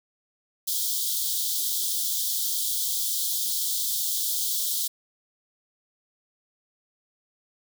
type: high-pass noise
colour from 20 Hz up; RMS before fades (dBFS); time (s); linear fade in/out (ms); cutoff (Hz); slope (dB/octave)
white; -27; 0.67-4.88; 10; 3200; 96
effects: none